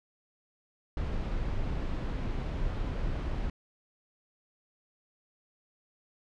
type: noise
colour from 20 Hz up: brown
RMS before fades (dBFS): -32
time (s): 0.97-3.5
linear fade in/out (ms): 2
effects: low-pass 4000 Hz 12 dB/octave